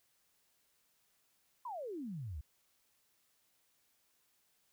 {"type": "exponential sweep", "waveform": "sine", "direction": "down", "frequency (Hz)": [1049, 65.41], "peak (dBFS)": -40, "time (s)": [1.65, 2.41], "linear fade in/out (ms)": 5, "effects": ["white hiss -75 dBFS RMS until 4.72 s"]}